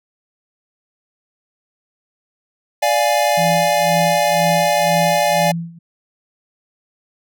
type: chord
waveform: square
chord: D diminished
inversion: none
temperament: equal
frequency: 587.3 / 698.5 / 830.6 Hz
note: D5 / F5 / Ab5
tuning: 0 / 0 / 0 cents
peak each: -18 / -19 / -19 dBFS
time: 2.82-5.52 s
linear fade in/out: 10 ms
type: tone with tremolo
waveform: sine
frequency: 168 Hz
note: E3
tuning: 33 cents sharp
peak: -18 dBFS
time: 3.37-5.79 s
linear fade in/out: 10 ms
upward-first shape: sine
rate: 2 Hz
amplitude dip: 90%
effects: none